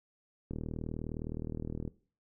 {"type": "click train", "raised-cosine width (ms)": 3, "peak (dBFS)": -25, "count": 55, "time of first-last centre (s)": [0.51, 1.877], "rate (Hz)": 39.5, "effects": ["noise-tail reverb RT60 0.4 s tail -18 dB re dry"]}